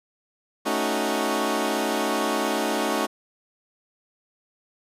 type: chord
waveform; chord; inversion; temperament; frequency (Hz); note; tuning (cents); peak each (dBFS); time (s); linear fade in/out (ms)
15% pulse; D# half-diminished seventh; second; equal; 220 / 277.2 / 311.1 / 370; A3 / C#4 / D#4 / F#4; 0 / 0 / 0 / 0; -22; 0.65-3.07; 20
effects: resampled to 32000 Hz